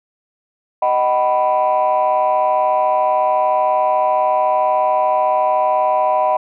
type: chord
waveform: sine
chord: B major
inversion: first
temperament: equal with one note detuned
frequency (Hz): 622.3 / 756 / 987.8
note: D#5 / F#5 / B5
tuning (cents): 0 / +37 / 0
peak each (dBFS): -16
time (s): 0.82-6.37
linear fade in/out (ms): 5
effects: tanh soft clip ceiling -7 dBFS